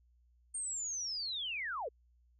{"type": "linear sweep", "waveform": "sine", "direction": "down", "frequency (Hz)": [8790, 400], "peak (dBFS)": -36, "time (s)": [0.54, 1.89], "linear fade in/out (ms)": 10, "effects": ["added 60 Hz sine -65 dBFS peak until 2.39 s"]}